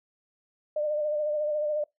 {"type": "tone with vibrato", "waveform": "sine", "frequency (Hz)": 601, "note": "D5", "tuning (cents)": 40, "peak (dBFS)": -25, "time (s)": [0.76, 1.84], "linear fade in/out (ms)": 5, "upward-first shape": "sine", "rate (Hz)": 14, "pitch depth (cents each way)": 35, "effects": ["noise-tail reverb RT60 0.2 s tail -26 dB re dry"]}